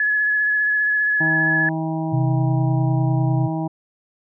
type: tone with vibrato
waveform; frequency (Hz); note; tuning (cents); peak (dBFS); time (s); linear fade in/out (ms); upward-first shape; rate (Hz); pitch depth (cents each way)
sine; 1700; G#6; +40; -16; 0-1.69; 2; sine; 15; 16
type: harmonic tone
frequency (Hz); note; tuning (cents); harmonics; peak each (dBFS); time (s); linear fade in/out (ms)
160; D#3; +49; 1 / 2 / 4 / 5 / 6; -24 / -25 / -32 / -31 / -35; 1.2-3.68; 10
type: tone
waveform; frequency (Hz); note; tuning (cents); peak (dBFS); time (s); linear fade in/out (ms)
sine; 130; C3; -11; -17; 2.12-3.48; 20
effects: none